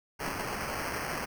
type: noise with sample-and-hold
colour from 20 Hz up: blue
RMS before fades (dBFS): -35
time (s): 0.19-1.26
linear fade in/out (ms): 20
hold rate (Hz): 3675
effects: none